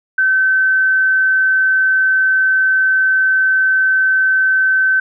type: tone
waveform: sine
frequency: 1535 Hz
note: G6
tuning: 37 cents flat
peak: -10 dBFS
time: 0.18-5 s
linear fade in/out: 5 ms
effects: none